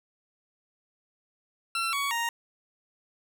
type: tone with pitch steps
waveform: 20% pulse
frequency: 1351 / 1123 / 933.5 Hz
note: E6 / C#6 / A#5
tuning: +42 / +22 / +2 cents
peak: -22 dBFS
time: 1.75-2.29 s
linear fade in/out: 2 ms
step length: 180 ms
effects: none